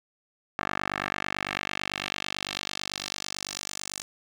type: tone with band-pass filter sweep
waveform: 10% pulse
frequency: 49 Hz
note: G1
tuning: in tune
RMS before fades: -34 dBFS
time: 0.59-4.02 s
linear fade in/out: 0 ms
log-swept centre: 1400 to 7500 Hz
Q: 1.5
effects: none